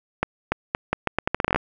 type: accelerating click train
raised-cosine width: 0.5 ms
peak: -5 dBFS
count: 15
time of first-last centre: 0.23-1.56 s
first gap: 290 ms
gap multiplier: 0.79
effects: none